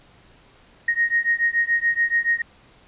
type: beating tone pair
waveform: sine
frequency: 1864.7 / 1871.7 Hz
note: A#6 / A#6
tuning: 0 / +7 cents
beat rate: 7 Hz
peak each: -21 dBFS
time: 0.88-2.42 s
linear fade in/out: 5 ms
effects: pink hiss -53 dBFS RMS until 2.87 s + resampled to 8000 Hz